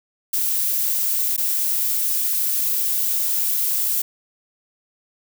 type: noise with dropouts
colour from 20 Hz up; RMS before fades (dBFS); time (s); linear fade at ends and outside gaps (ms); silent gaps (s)
violet; -21; 0.33-4.02; 5; 1.365-1.377
effects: none